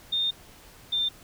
sine tone pair in turn, 3644 / 3592 Hz, A#7 / A7, -40 / +35 cents, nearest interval unison, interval 25 cents, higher first, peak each -23 dBFS, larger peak neither, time 0.12-0.31 / 0.92-1.09 s, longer first, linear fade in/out 10 ms, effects pink hiss -51 dBFS RMS until 1.23 s

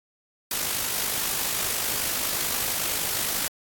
white noise with amplitude modulation, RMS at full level -25 dBFS, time 0.51-3.48 s, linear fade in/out 2 ms, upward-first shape sine, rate 51.2 Hz, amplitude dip 40%, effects AAC 64 kbps

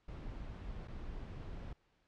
brown noise with dropouts, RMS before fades -45 dBFS, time 0.08-1.73 s, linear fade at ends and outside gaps 5 ms, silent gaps 0.875-0.881 s, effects pink hiss -75 dBFS RMS until 2.07 s + low-pass 4000 Hz 12 dB/octave

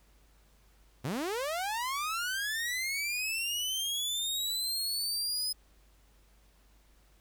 sawtooth linear sweep, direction up, 110.1 to 5070 Hz, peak -28 dBFS, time 1.04-5.53 s, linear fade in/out 10 ms, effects added 50 Hz sine -61 dBFS peak until 7.2 s + pink hiss -67 dBFS RMS until 7.2 s

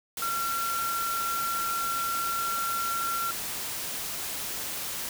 sine tone in noise, 1366 Hz, F6, 39 cents flat, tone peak -28 dBFS, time 0.22-3.31 s, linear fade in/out 2 ms, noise white, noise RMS -34 dBFS, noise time 0.17-5.09 s, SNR +3 dB, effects none

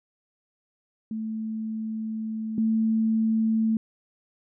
sine tone pair in turn, 220 / 221.9 Hz, A3 / A3, 0 / +15 cents, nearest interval unison, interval 15 cents, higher second, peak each -28 / -20 dBFS, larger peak second, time 1.11-2.58 / 2.58-3.77 s, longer first, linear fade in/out 2 ms, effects none

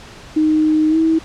sine tone with pitch glide, 310 to 322.4 Hz, D#4 to E4, -6 to -38 cents, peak -11 dBFS, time 0.36-1.19 s, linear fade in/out 10 ms, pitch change +68 cents, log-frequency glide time 0.89-0.97 s, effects pink hiss -38 dBFS RMS until 1.24 s + low-pass 6000 Hz 12 dB/octave

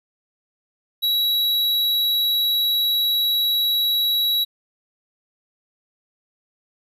square tone, 3890 Hz, B7, 27 cents flat, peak -18 dBFS, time 1.02-4.45 s, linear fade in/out 20 ms, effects resampled to 32000 Hz + 10-bit

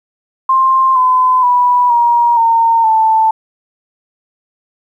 sine tone with pitch steps, 1054 / 1017.5 / 982.3 / 948.3 / 915.4 / 883.7 Hz, C6 / C6 / B5 / A#5 / A#5 / A5, +12 / -49 / -10 / +29 / -32 / +7 cents, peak -7 dBFS, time 0.49-3.31 s, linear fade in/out 5 ms, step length 470 ms, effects 8-bit

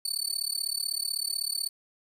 25% pulse tone with amplitude modulation, 4489 Hz, C#8, 21 cents sharp, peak -20 dBFS, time 0.05-1.69 s, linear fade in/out 5 ms, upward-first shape sine, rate 36 Hz, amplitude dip 100%, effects 10-bit

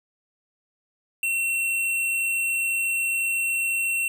square tone, 2717 Hz, F7, 48 cents flat, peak -23 dBFS, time 1.23-4.08 s, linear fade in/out 2 ms, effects none

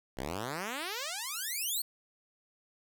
5% pulse exponential sweep, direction up, 58.27 to 4450 Hz, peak -24 dBFS, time 0.17-1.82 s, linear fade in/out 5 ms, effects none

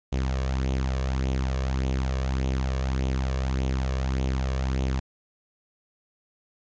sawtooth tone with flanger, 65.6 Hz, C2, 5 cents sharp, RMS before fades -26 dBFS, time 0.12-5 s, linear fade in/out 10 ms, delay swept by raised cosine 0.3 to 1.8 ms, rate 1.7 Hz, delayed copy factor +0.55, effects resampled to 16000 Hz + 10-bit

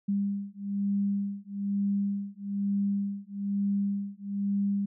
sine beating tone pair, 199.6 / 200.7 Hz, G3 / G3, +32 / +41 cents, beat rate 1.1 Hz, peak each -30 dBFS, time 0.08-4.86 s, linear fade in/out 10 ms, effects none

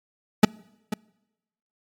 40% pulse tone with echo, 212.8 Hz, G#3, 42 cents sharp, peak -8 dBFS, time 0.43-0.45 s, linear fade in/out 5 ms, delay 490 ms, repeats 1, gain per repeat -14 dB, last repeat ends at 0.94 s, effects noise-tail reverb RT60 1.0 s tail -26 dB re dry + MP3 96 kbps

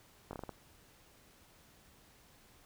slowing click train, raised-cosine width 1 ms, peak -28 dBFS, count 6, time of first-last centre 0.31-0.493 s, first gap 21 ms, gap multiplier 1.28, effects pink hiss -63 dBFS RMS until 2.65 s

